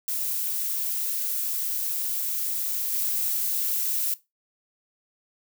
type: noise with level steps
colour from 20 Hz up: violet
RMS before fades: -28 / -26 dBFS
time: 0.08-4.14 s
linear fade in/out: 2 ms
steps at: 2.92 s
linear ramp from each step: 10 ms
effects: noise-tail reverb RT60 0.2 s tail -17 dB re dry